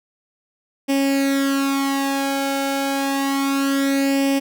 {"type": "tone with flanger", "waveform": "sawtooth", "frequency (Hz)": 274.9, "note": "C#4", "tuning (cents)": -14, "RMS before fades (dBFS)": -20, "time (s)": [0.88, 4.4], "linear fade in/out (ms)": 20, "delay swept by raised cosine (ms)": [0.37, 1.34], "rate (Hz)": 0.29, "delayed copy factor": 0.75, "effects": []}